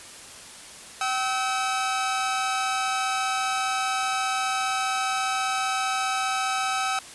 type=tone pair together; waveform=sawtooth; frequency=767.6 / 1291 Hz; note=G5 / E6; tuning=-37 / -37 cents; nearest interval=major sixth; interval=900 cents; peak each=-23 dBFS; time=1.01-6.99 s; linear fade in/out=2 ms; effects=white hiss -43 dBFS RMS until 7.14 s + resampled to 24000 Hz